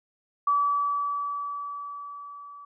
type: tone with level ramp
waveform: sine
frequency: 1149 Hz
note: D6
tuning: 38 cents flat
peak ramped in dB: -19 to -42 dBFS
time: 0.47-2.65 s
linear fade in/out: 5 ms
effects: none